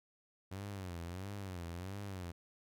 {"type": "tone with vibrato", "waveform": "sawtooth", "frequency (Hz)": 92.5, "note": "F#2", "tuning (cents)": 0, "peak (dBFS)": -38, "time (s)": [0.51, 2.32], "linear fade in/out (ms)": 10, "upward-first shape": "sine", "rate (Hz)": 1.5, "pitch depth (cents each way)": 160, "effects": []}